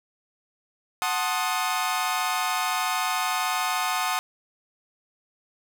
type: chord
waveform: sawtooth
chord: F# diminished seventh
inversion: none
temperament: equal with one note detuned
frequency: 740 / 880 / 1059.3 / 1244.5 Hz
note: F#5 / A5 / C6 / Eb6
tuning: 0 / 0 / +21 / 0 cents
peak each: -25 / -27 / -27 / -25 dBFS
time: 1.02-4.19 s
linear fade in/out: 0 ms
effects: none